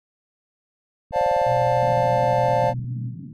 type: click train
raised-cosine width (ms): 5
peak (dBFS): -27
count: 35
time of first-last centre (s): 1.11-2.845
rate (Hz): 19.6
type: chord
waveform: triangle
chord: D minor seventh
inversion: third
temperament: just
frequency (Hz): 528.6 / 587.3 / 704.8 / 881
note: C5 / D5 / F5 / A5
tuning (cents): +18 / 0 / +16 / +2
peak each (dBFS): -21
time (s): 1.12-2.74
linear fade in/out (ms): 50
type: tone with pitch glide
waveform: sine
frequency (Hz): 124 to 122.86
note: B2 to B2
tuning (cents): +7 to -9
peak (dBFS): -26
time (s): 1.45-3.15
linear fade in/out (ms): 50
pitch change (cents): -16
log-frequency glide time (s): 2.43-2.58
type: band-pass noise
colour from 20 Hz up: pink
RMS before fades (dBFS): -36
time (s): 1.82-3.33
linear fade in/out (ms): 2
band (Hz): 120 to 260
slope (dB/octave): 48
effects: none